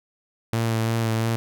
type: tone with vibrato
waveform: sawtooth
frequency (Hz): 113.4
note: A#2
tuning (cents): -47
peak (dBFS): -17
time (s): 0.53-1.36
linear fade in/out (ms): 0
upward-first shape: sine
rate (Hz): 2.9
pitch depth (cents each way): 22
effects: none